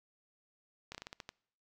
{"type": "slowing click train", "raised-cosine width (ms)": 0.2, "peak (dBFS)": -26, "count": 8, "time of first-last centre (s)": [0.92, 1.291], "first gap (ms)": 27, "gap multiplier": 1.22, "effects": ["noise-tail reverb RT60 0.7 s tail -26 dB re dry"]}